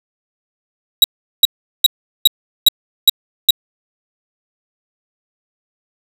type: tone bursts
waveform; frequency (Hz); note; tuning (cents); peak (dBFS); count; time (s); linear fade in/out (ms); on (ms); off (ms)
45% pulse; 3841; B7; -49; -4; 7; 1.02-3.507; 2; 21; 390
effects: none